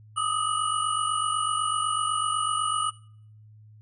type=tone cluster; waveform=sine; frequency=1219 / 1267 / 2927 / 9080 Hz; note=D#6 / D#6 / F#7 / C#9; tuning=-36 / +31 / -19 / +41 cents; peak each=-29 / -27 / -33 / -33 dBFS; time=0.16-2.91 s; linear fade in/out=20 ms; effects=noise-tail reverb RT60 0.6 s tail -20 dB re dry + added 107 Hz sine -48 dBFS peak until 3.81 s